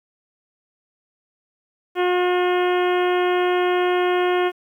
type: harmonic tone with a mistuned harmonic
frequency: 359.5 Hz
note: F#4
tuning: 50 cents flat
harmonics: 1 / 2 / 3 / 4 / 5 / 6 / 7 / 8 / 9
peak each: -18 / -24 / -28 / -30 / -32 / -34 / -35 / -36 / -37 dBFS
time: 1.95-4.52 s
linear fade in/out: 50 ms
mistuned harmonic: 6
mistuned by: -16 cents
effects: 9-bit